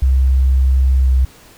sine tone with pitch glide, 65.6 to 64.55 Hz, C2 to C2, +5 to -23 cents, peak -9 dBFS, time 0.02-1.25 s, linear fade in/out 5 ms, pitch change -28 cents, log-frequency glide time 1.02-1.11 s, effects pink hiss -44 dBFS RMS until 1.57 s

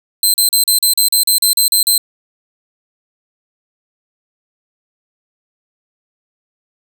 15% pulse tone bursts, 4100 Hz, C8, 36 cents flat, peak -3 dBFS, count 12, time 0.23-1.979 s, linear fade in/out 2 ms, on 110 ms, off 39 ms, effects none

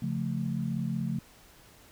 sine chord, Db augmented, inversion none, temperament equal, 138.59 / 174.61 / 220 Hz, Db3 / F3 / A3, 0 / 0 / 0 cents, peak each -33 dBFS, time 0.02-1.19 s, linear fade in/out 5 ms, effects pink hiss -56 dBFS RMS until 1.91 s

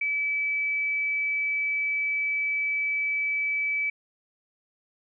sine tone, 2300 Hz, D7, 37 cents flat, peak -24 dBFS, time 0.01-3.9 s, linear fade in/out 5 ms, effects none

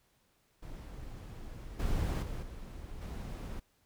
brown noise with level steps, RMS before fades -45 / -32 / -39 / -45 / -40 dBFS, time 0.62-3.6 s, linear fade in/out 10 ms, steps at 1.79 / 2.22 / 2.42 / 3.01 s, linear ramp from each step 10 ms, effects pink hiss -72 dBFS RMS until 3.85 s

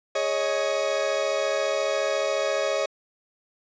40% pulse chord, Ab suspended fourth, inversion none, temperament equal with one note detuned, 415.3 / 554.4 / 628.8 Hz, Ab4 / Db5 / Eb5, 0 / 0 / +18 cents, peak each -31 / -25 / -26 dBFS, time 0.15-2.86 s, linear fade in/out 5 ms, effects resampled to 16000 Hz

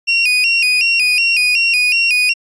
35% pulse tone with vibrato, 2606 Hz, E7, 20 cents flat, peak -9 dBFS, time 0.07-2.34 s, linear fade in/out 20 ms, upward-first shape square, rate 2.7 Hz, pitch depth 89 cents each way, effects resampled to 22050 Hz

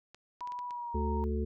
clicks, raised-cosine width 0.2 ms, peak -33 dBFS, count 6, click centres 0.146 / 0.407 / 0.474 / 0.521 / 0.59 / 0.708 s
sine tone with pitch glide, 980 to 931.4 Hz, B5 to A#5, -14 to -2 cents, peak -36 dBFS, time 0.41-1.24 s, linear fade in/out 0 ms, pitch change -88 cents, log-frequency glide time 0.66-1.01 s
harmonic tone, 73.42 Hz, D2, in tune, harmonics 1 / 3 / 5 / 6, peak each -31 / -36 / -38 / -39 dBFS, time 0.94-1.45 s, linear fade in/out 10 ms
effects none

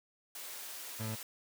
white high-pass noise, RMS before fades -45 dBFS, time 0.35-1.23 s, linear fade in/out 2 ms, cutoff 400 Hz, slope 12 dB/octave
30% pulse tone, 110 Hz, A2, in tune, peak -34 dBFS, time 0.99-1.16 s, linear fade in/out 20 ms
effects none

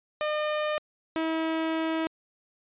sawtooth tone pair in turn, 606 / 322.1 Hz, D#5 / E4, -46 / -40 cents, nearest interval major seventh, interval 1094 cents, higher first, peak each -22 dBFS, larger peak neither, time 0.21-0.78 / 1.16-2.07 s, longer second, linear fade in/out 0 ms, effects resampled to 8000 Hz

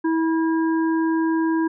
harmonic tone, 324.5 Hz, E4, 27 cents flat, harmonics 1 / 3 / 5, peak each -18 / -28 / -32 dBFS, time 0.04-1.68 s, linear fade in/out 10 ms, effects none

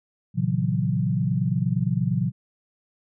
sine chord, F# dominant seventh, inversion first, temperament equal with one note detuned, 116.54 / 136.05 / 164.81 / 185 Hz, A#2 / C#3 / E3 / F#3, 0 / -32 / 0 / 0 cents, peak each -26 dBFS, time 0.34-2.32 s, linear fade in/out 50 ms, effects none

